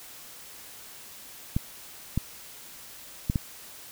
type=clicks; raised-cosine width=5 ms; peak=-12 dBFS; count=4; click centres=1.565 / 2.176 / 3.299 / 3.358 s; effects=white hiss -46 dBFS RMS until 3.91 s